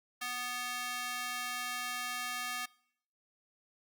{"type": "tone with high-pass filter", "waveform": "square", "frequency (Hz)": 246.9, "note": "B3", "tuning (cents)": 0, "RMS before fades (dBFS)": -38, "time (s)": [0.21, 2.66], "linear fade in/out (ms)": 10, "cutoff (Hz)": 1400, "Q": 1, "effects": ["noise-tail reverb RT60 0.7 s tail -24 dB re dry", "Opus 48 kbps"]}